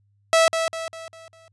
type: tone with echo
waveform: sawtooth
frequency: 654 Hz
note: E5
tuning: 14 cents flat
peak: -10 dBFS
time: 0.33-0.48 s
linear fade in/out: 0 ms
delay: 200 ms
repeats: 5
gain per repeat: -7 dB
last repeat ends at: 1.48 s
effects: added 101 Hz sine -60 dBFS peak until 1.52 s + resampled to 22050 Hz